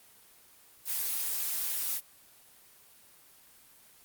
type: noise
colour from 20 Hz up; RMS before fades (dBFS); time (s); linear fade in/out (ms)
blue; -32; 0.85-2.01; 50
effects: white hiss -58 dBFS RMS until 4.04 s + Opus 24 kbps